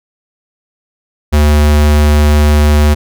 square tone, 74.5 Hz, D2, 25 cents sharp, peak -6 dBFS, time 1.32-2.95 s, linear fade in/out 20 ms, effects none

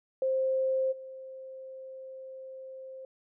sine tone with level steps, 526 Hz, C5, 9 cents sharp, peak -25 / -41 dBFS, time 0.22-3.05 s, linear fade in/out 2 ms, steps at 0.91 s, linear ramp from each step 20 ms, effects none

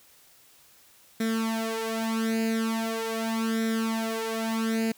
sawtooth tone with flanger, 224.4 Hz, A3, 34 cents sharp, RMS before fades -28 dBFS, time 1.2-4.92 s, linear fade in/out 5 ms, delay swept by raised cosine 0.53 to 4.03 ms, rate 0.41 Hz, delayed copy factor +0.8, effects white hiss -57 dBFS RMS until 4.97 s

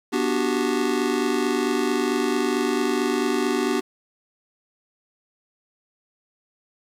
square chord, G major seventh, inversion first, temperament just, 245 / 294 / 367.5 / 392 Hz, B3 / D4 / F#4 / G4, -14 / +2 / -12 / 0 cents, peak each -27 dBFS, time 0.12-3.81 s, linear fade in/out 20 ms, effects low-pass 10000 Hz 12 dB/octave + 8-bit

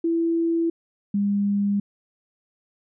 sine tone pair in turn, 332.9 / 202 Hz, E4 / G#3, +17 / -48 cents, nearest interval major sixth, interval 865 cents, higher first, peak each -19 / -19 dBFS, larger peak neither, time 0.04-0.7 / 1.14-1.8 s, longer neither, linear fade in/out 5 ms, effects none

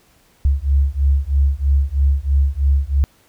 sine beating tone pair, 68 / 71.1 Hz, C#2 / C#2, -33 / +45 cents, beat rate 3.1 Hz, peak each -16 dBFS, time 0.45-3.04 s, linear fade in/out 0 ms, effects pink hiss -55 dBFS RMS until 3.28 s

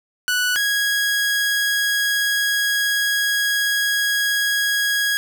sawtooth tone pair in turn, 1480 / 1653.1 Hz, F#6 / G#6, 0 / -8 cents, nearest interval major second, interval 192 cents, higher second, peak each -14 dBFS, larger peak neither, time 0.28-0.56 / 0.56-5.17 s, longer second, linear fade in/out 0 ms, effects none

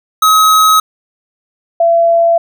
square / sine tone pair in turn, 1274 / 674.5 Hz, D#6 / E5, +41 / +40 cents, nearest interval major seventh, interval 1101 cents, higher first, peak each -6 dBFS, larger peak neither, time 0.22-0.8 / 1.8-2.38 s, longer neither, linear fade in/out 5 ms, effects none

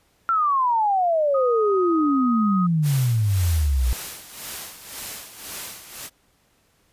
sine exponential sweep, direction down, 1373 to 58.27 Hz, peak -17 dBFS, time 0.29-3.93 s, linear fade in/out 0 ms
sine tone with pitch glide, 1244.5 to 1253.2 Hz, D#6 to D#6, 0 to +12 cents, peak -24 dBFS, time 1.34-2.67 s, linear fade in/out 10 ms, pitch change +12 cents, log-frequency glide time 1.49-1.84 s
white noise with tremolo, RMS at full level -32 dBFS, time 2.82-6.1 s, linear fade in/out 50 ms, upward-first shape sine, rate 1.9 Hz, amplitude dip 70%
effects pink hiss -63 dBFS RMS until 6.92 s + resampled to 32000 Hz

